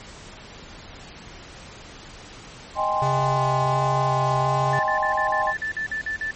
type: chord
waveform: sine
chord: Ab major seventh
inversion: second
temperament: equal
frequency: 622.3 / 784 / 830.6 / 1046.5 Hz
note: Eb5 / G5 / Ab5 / C6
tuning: 0 / 0 / 0 / 0 cents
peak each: -27 / -26 / -27 / -24 dBFS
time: 2.75-5.54 s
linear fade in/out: 50 ms
type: tone with vibrato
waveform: square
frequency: 134.1 Hz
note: C3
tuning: 43 cents sharp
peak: -24 dBFS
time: 3.02-4.79 s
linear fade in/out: 0 ms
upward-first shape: square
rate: 1.4 Hz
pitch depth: 12 cents each way
type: tone bursts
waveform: sine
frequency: 1760 Hz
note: A6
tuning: in tune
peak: -24 dBFS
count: 11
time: 4.73-6.309 s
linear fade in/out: 2 ms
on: 99 ms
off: 49 ms
effects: pink hiss -42 dBFS RMS until 6.35 s + MP3 32 kbps